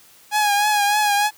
sawtooth tone with vibrato, 829 Hz, G#5, 3 cents flat, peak -12 dBFS, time 0.31-1.31 s, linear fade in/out 50 ms, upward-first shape triangle, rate 3.3 Hz, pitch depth 50 cents each way, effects white hiss -50 dBFS RMS until 1.37 s + high-pass 80 Hz 12 dB/octave

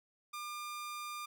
sawtooth tone, 1200 Hz, D6, 37 cents sharp, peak -37 dBFS, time 0.33-1.26 s, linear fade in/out 10 ms, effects none

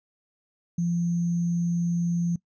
sine tone with sample-and-hold, 172 Hz, F3, 26 cents flat, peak -22 dBFS, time 0.78-2.36 s, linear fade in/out 5 ms, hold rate 6300 Hz, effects noise-tail reverb RT60 0.1 s tail -21 dB re dry + resampled to 16000 Hz

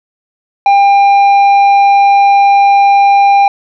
sine tone with tanh clipping, 799 Hz, G5, 33 cents sharp, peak -5 dBFS, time 0.66-3.48 s, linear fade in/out 2 ms, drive 7 dB, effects none

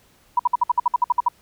sine tone bursts, 974 Hz, B5, 24 cents flat, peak -13 dBFS, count 12, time 0.37-1.285 s, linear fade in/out 5 ms, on 24 ms, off 57 ms, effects pink hiss -57 dBFS RMS until 1.41 s

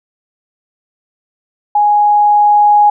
sine tone with level ramp, 830.6 Hz, G#5, in tune, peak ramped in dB -7 to -4 dBFS, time 1.75-2.9 s, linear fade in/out 5 ms, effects none

